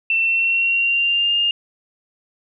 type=tone with pitch glide; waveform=sine; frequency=2686 to 2820 Hz; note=E7 to F7; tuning=+32 to +16 cents; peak=-15 dBFS; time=0.1-1.51 s; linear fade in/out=2 ms; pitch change=+84 cents; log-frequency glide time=0.2-1.38 s; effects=none